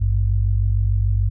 sine tone pair together, 52.71 / 99.5 Hz, G#1 / G2, +26 / +26 cents, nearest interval major seventh, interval 1100 cents, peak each -18 / -18 dBFS, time 0-1.3 s, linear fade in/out 20 ms, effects none

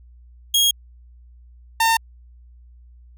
sawtooth tone pair in turn, 3277 / 907.4 Hz, G#7 / A#5, -24 / -47 cents, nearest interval octave + minor seventh, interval 2223 cents, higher first, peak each -11 dBFS, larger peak neither, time 0.54-0.71 / 1.8-1.97 s, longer neither, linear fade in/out 5 ms, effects added 60 Hz sine -44 dBFS peak until 3.17 s

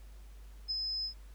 sine tone with ADSR envelope, 5100 Hz, D#8, 42 cents sharp, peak -30 dBFS, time 0.68-1.14 s, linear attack 27 ms, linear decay 22 ms, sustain -3 dB, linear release 92 ms, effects added 50 Hz sine -48 dBFS peak until 1.34 s + pink hiss -64 dBFS RMS until 1.34 s

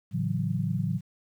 sine chord, F# minor seventh, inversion first, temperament equal with one note detuned, 110 / 140.12 / 164.81 / 185 Hz, A2 / C#3 / E3 / F#3, 0 / +19 / 0 / 0 cents, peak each -31 dBFS, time 0.11-1.01 s, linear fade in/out 50 ms, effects 10-bit

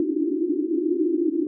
pink band-pass noise, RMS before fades -23 dBFS, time 0-1.47 s, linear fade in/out 2 ms, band 290 to 360 Hz, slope 96 dB/octave, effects none

